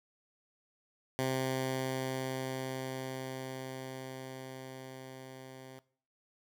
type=tone with level ramp; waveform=10% pulse; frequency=131.1 Hz; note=C3; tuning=4 cents sharp; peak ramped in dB=-22 to -40 dBFS; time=1.19-5.79 s; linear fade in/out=0 ms; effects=noise-tail reverb RT60 0.5 s tail -20 dB re dry

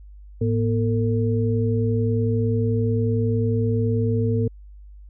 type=tone cluster; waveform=sine; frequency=108.9 / 240.1 / 452.3 Hz; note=A2 / B3 / A4; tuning=-17 / -49 / +48 cents; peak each=-20 / -25 / -25 dBFS; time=0.41-4.48 s; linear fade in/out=5 ms; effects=added 50 Hz sine -40 dBFS peak until 5.09 s

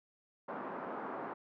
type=band-pass noise; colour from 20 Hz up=white; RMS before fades=-42 dBFS; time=0.48-1.34 s; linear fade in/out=10 ms; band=190 to 1200 Hz; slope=24 dB/octave; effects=none

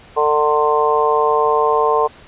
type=harmonic tone; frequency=150 Hz; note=D3; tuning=37 cents sharp; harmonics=3 / 4 / 5 / 6 / 7; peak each=-16 / -22 / -21 / -21 / -17 dBFS; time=0.16-2.08 s; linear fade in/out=20 ms; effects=pink hiss -43 dBFS RMS until 2.27 s + resampled to 8000 Hz

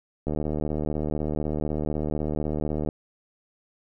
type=click train; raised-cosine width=2 ms; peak=-15 dBFS; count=200; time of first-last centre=0.27-2.888 s; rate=76 Hz; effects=none

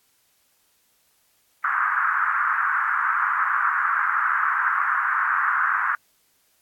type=band-pass noise; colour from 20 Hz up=white; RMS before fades=-22 dBFS; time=1.64-5.95 s; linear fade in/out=2 ms; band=1100 to 1600 Hz; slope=48 dB/octave; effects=white hiss -64 dBFS RMS until 6.61 s + AAC 64 kbps

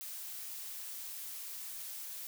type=noise; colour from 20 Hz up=blue; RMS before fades=-44 dBFS; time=0.01-2.27 s; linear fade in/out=0 ms; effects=none

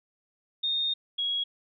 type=tone pair in turn; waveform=sine; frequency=3677 / 3315 Hz; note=A#7 / G#7; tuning=-24 / -4 cents; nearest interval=major second; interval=180 cents; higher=first; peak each=-25 / -26 dBFS; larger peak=first; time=0.63-0.94 / 1.18-1.44 s; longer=first; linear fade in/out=10 ms; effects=none

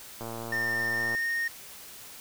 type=click train; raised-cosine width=1 ms; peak=-24 dBFS; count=109; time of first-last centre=0.21-1.149 s; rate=115 Hz
type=tone with pitch glide; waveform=triangle; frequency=1808 to 1847.1 Hz; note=A6 to A#6; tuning=+47 to -16 cents; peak=-25 dBFS; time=0.52-1.48 s; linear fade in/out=5 ms; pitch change=+37 cents; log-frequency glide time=0.93-1.28 s
effects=white hiss -46 dBFS RMS until 2.2 s

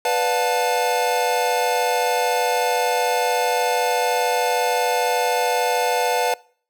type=chord; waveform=square; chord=B half-diminished seventh; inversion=none; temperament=equal with one note detuned; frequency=493.9 / 587.3 / 716 / 880 Hz; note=B4 / D5 / F5 / A5; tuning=0 / 0 / +43 / 0 cents; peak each=-23 / -29 / -24 / -24 dBFS; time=0.05-6.34 s; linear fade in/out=2 ms; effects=noise-tail reverb RT60 0.5 s tail -24 dB re dry

